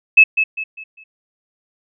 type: tone with echo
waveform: sine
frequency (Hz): 2599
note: E7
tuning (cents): -25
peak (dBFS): -3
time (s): 0.17-0.24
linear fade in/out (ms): 10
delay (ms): 200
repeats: 4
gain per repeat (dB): -9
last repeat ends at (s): 1.04
effects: none